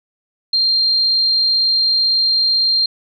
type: tone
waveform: sine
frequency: 4186 Hz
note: C8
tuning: in tune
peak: -12 dBFS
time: 0.53-2.86 s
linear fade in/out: 5 ms
effects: none